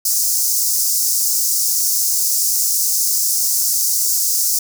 pink high-pass noise, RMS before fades -17 dBFS, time 0.05-4.59 s, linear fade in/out 5 ms, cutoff 5200 Hz, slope 48 dB/octave, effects none

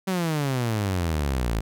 sawtooth exponential sweep, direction down, 193.8 to 52.6 Hz, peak -19 dBFS, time 0.07-1.61 s, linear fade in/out 10 ms, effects none

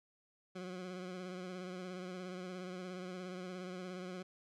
20% pulse tone with vibrato, 182.6 Hz, F#3, 23 cents flat, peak -38 dBFS, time 0.55-4.23 s, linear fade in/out 10 ms, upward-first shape sine, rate 17 Hz, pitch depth 40 cents each way, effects low-pass 6000 Hz 12 dB/octave

